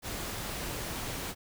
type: noise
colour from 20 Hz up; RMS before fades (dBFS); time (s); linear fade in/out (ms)
pink; -37; 0.02-1.35; 50
effects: none